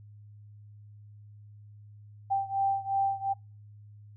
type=beating tone pair; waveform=sine; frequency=784 / 786.8 Hz; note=G5 / G5; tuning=0 / +6 cents; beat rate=2.8 Hz; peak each=-28 / -30 dBFS; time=2.3-3.34 s; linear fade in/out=20 ms; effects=noise-tail reverb RT60 0.3 s tail -26 dB re dry + added 104 Hz sine -48 dBFS peak until 4.16 s